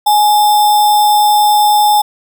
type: tone with sample-and-hold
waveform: sine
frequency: 836 Hz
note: G#5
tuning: 11 cents sharp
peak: -6 dBFS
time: 0.06-2.02 s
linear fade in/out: 10 ms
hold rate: 4410 Hz
effects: none